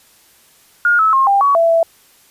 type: tone with pitch steps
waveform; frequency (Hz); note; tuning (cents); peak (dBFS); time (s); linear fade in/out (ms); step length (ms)
sine; 1424 / 1300 / 1071 / 796 / 1125 / 667 / 663; F6 / E6 / C6 / G5 / C#6 / E5 / E5; +33 / -24 / +40 / +26 / +25 / +20 / +10; -9; 0.85-1.83; 2; 140
effects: white hiss -50 dBFS RMS until 2.3 s + resampled to 32000 Hz